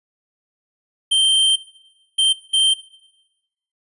square tone bursts at uneven times, 3136 Hz, G7, in tune, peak -14 dBFS, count 3, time 1.11-1.56 / 2.18-2.33 / 2.53-2.74 s, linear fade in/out 10 ms, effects noise-tail reverb RT60 1.0 s tail -17 dB re dry + resampled to 24000 Hz

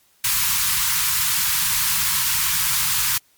white band-stop noise, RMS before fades -20 dBFS, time 0.24-3.18 s, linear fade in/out 5 ms, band 180 to 890 Hz, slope 96 dB/octave, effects white hiss -59 dBFS RMS until 3.37 s + MP3 96 kbps

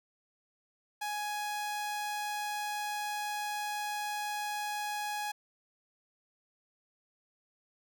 sawtooth tone, 834 Hz, G#5, 7 cents sharp, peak -30 dBFS, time 1.01-5.32 s, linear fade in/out 10 ms, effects none

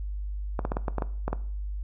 clicks, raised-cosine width 1 ms, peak -14 dBFS, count 9, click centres 0.592 / 0.651 / 0.719 / 0.769 / 0.882 / 0.983 / 1.022 / 1.28 / 1.33 s, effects noise-tail reverb RT60 0.5 s tail -17 dB re dry + added 50 Hz sine -30 dBFS peak until 1.83 s

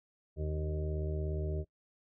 harmonic tone with a mistuned harmonic, 77.2 Hz, D#2, 13 cents flat, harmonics 1 / 2 / 4 / 5 / 6 / 7 / 8, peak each -34 / -39 / -49 / -41 / -51 / -55 / -46 dBFS, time 0.36-1.65 s, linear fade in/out 50 ms, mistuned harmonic 1, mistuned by +29 cents, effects noise-tail reverb RT60 0.1 s tail -22 dB re dry

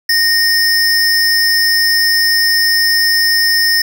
square tone pair together, 1845 / 5218 Hz, A#6 / E8, -18 / -18 cents, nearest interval octave + tritone, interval 1800 cents, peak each -13 dBFS, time 0.09-3.82 s, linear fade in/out 5 ms, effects none

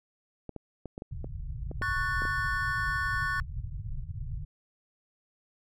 clicks, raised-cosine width 2 ms, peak -25 dBFS, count 10, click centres 0.493 / 0.563 / 0.857 / 0.979 / 1.021 / 1.244 / 1.714 / 1.815 / 2.22 / 2.253 s
pink low-pass noise, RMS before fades -36 dBFS, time 1.11-4.45 s, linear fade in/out 10 ms, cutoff 150 Hz, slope 96 dB/octave
triangle chord, F# minor, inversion second, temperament just, 1110 / 1480 / 1776 Hz, C#6 / F#6 / A6, +2 / 0 / +16 cents, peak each -32 / -30 / -31 dBFS, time 1.82-3.4 s, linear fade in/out 0 ms
effects none

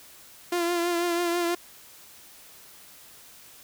sawtooth tone with vibrato, 345.6 Hz, F4, 18 cents flat, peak -20 dBFS, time 0.52-1.55 s, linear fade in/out 5 ms, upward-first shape triangle, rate 6.1 Hz, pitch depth 40 cents each way, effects white hiss -50 dBFS RMS until 3.63 s

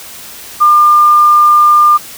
sine tone, 1200 Hz, D6, 37 cents sharp, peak -3 dBFS, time 0.6-1.98 s, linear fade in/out 20 ms, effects white hiss -30 dBFS RMS until 2.17 s

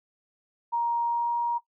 sine tone with pitch glide, 940 to 946 Hz, A#5 to A#5, +14 to +25 cents, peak -23 dBFS, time 0.72-1.59 s, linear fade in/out 20 ms, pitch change +11 cents, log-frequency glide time 1.05-1.35 s, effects noise-tail reverb RT60 0.1 s tail -17 dB re dry

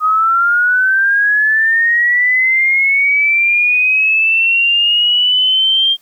sine linear sweep, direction up, 1244.5 to 3202 Hz, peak -9 dBFS, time 0-5.97 s, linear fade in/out 50 ms, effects white hiss -53 dBFS RMS until 6.01 s + high-pass 150 Hz 12 dB/octave

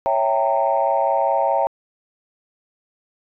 sine chord, C# diminished seventh, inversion none, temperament equal with one note detuned, 554.4 / 659.3 / 784 / 918.4 Hz, C#5 / E5 / G5 / Bb5, 0 / 0 / 0 / -26 cents, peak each -21 dBFS, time 0.06-1.67 s, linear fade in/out 0 ms, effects tanh soft clip ceiling -7 dBFS

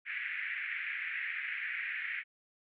white band-pass noise, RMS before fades -38 dBFS, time 0.05-2.24 s, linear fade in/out 50 ms, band 1700 to 2300 Hz, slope 48 dB/octave, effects none

